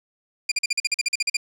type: tone bursts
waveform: 20% pulse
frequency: 2400 Hz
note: D7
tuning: 37 cents sharp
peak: -14 dBFS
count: 13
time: 0.49-1.369 s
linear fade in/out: 5 ms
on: 27 ms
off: 44 ms
effects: low-pass 11000 Hz 12 dB/octave